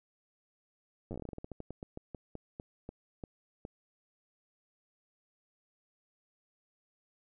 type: slowing click train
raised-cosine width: 2 ms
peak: -28 dBFS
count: 24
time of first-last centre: 1.11-3.651 s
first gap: 9 ms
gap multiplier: 1.19
effects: none